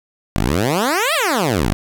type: exponential two-way sweep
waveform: 10% pulse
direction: up then down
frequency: 43 to 684 to 43 Hz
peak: -7 dBFS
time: 0.36-1.73 s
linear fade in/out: 0 ms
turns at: 1.14 s
effects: none